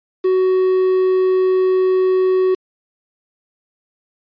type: tone with quantisation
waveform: triangle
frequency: 373.1 Hz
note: F#4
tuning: 14 cents sharp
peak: -10 dBFS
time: 0.24-2.55 s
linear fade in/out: 10 ms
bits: 6
effects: resampled to 11025 Hz